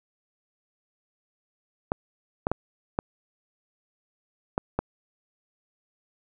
clicks, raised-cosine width 1 ms, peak -10 dBFS, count 6, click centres 1.919 / 2.469 / 2.516 / 2.989 / 4.579 / 4.79 s, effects none

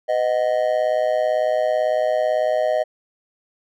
triangle tone with amplitude modulation, 622.3 Hz, D#5, in tune, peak -11 dBFS, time 0.08-2.84 s, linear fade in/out 20 ms, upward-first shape sine, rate 118 Hz, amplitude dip 90%, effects none

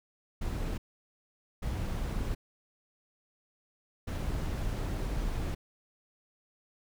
brown noise bursts at uneven times, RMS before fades -33 dBFS, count 3, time 0.41-0.78 / 1.62-2.35 / 4.07-5.55 s, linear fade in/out 10 ms, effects none

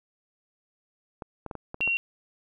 clicks, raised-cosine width 1 ms, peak -22 dBFS, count 7, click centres 1.222 / 1.463 / 1.512 / 1.553 / 1.744 / 1.806 / 1.876 s
sine tone, 2745 Hz, F7, 31 cents flat, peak -23 dBFS, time 1.81-1.97 s, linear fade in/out 0 ms
effects none

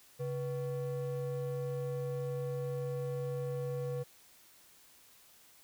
triangle ring-modulated tone, 313 Hz, D#4, 10 cents sharp, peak -29 dBFS, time 0.19-4.04 s, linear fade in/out 20 ms, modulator 176 Hz, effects white hiss -61 dBFS RMS until 5.63 s

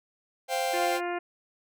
45% pulse chord, C suspended fourth, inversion none, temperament just, 523.3 / 697.7 / 784.9 Hz, C5 / F5 / G5, 0 / -2 / +2 cents, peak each -31 dBFS, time 0.48-1.01 s, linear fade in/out 50 ms
harmonic tone, 350.7 Hz, F4, 7 cents sharp, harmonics 1 / 2 / 3 / 4 / 5 / 6 / 7 / 8, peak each -32 / -33 / -40 / -40 / -41 / -44 / -44 / -49 dBFS, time 0.73-1.19 s, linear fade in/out 10 ms
effects none

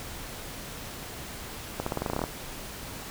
accelerating click train, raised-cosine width 1 ms, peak -14 dBFS, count 12, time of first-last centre 1.8-2.239 s, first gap 64 ms, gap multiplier 0.9, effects pink hiss -40 dBFS RMS until 3.1 s

